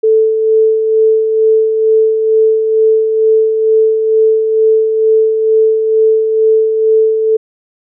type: tone with tremolo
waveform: sine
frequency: 440 Hz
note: A4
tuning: in tune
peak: -5 dBFS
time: 0.03-7.37 s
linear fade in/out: 10 ms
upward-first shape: sine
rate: 2.2 Hz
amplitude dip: 45%
effects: none